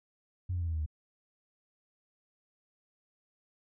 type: tone with pitch steps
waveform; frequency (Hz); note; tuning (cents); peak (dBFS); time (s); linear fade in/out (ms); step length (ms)
sine; 91 / 87.8 / 84.71 / 81.73 / 78.85 / 76.08; F#2 / F2 / E2 / E2 / D#2 / D#2; -28 / +10 / +48 / -14 / +24 / -38; -29; 0.49-0.862; 10; 62
effects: tanh soft clip ceiling -26 dBFS